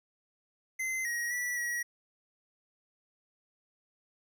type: tone with pitch steps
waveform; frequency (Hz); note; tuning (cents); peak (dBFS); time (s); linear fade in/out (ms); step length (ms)
square; 2063 / 1894 / 1954 / 1913; C7 / A#6 / B6 / A#6; -25 / +27 / -19 / +44; -32; 0.79-1.83; 10; 260
effects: none